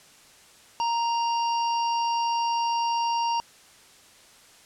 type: harmonic tone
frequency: 932.3 Hz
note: A#5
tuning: in tune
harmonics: 1 / 3 / 5 / 6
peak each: -23 / -35 / -38 / -38 dBFS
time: 0.8-3.4 s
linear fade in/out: 0 ms
effects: white hiss -53 dBFS RMS until 4.65 s + low-pass 9000 Hz 12 dB/octave